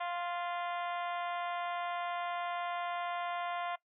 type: harmonic tone with a mistuned harmonic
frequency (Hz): 349.7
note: F4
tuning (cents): +2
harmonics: 2 / 3 / 4 / 5 / 6 / 7 / 8 / 9 / 10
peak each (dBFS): -37 / -40 / -45 / -49 / -47 / -51 / -54 / -53 / -55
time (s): 0-3.76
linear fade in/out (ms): 10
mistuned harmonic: 6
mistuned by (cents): -25
effects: noise-tail reverb RT60 0.1 s tail -20 dB re dry